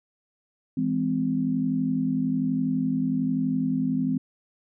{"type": "chord", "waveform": "sine", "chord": "E augmented", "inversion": "none", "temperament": "just", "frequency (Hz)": [164.81, 206, 257.5], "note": ["E3", "G#3", "B#3"], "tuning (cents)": [0, -14, -28], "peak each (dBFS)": [-29, -29, -24], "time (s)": [0.77, 4.18], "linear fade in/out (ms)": 5, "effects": []}